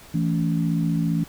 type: chord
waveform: sine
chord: A major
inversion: second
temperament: equal with one note detuned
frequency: 164.81 / 220 / 282.2 Hz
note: E3 / A3 / C#4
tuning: 0 / 0 / +31 cents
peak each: -21 / -27 / -27 dBFS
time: 0.14-1.24 s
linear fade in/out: 5 ms
effects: pink hiss -46 dBFS RMS until 1.28 s